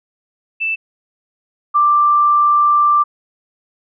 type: tone pair in turn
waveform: sine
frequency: 2647 / 1179.1 Hz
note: E7 / D6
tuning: +7 / +7 cents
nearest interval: octave + major second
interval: 1400 cents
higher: first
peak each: -16 / -9 dBFS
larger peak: second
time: 0.6-0.76 / 1.74-3.04 s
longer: second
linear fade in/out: 20 ms
effects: none